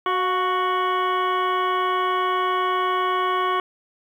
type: harmonic tone with a mistuned harmonic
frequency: 370 Hz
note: F#4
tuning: in tune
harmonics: 1 / 2 / 3 / 4 / 5 / 6 / 8 / 9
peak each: -26 / -30 / -21 / -33 / -35 / -35 / -36 / -38 dBFS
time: 0.06-3.6 s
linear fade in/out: 2 ms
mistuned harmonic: 2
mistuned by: -53 cents
effects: 9-bit